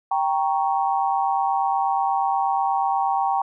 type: chord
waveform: sine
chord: G diminished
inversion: none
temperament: equal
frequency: 784 / 932.3 / 1108.7 Hz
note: G5 / Bb5 / Db6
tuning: 0 / 0 / 0 cents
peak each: -21 / -24 / -27 dBFS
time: 0.11-3.42 s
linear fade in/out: 5 ms
effects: none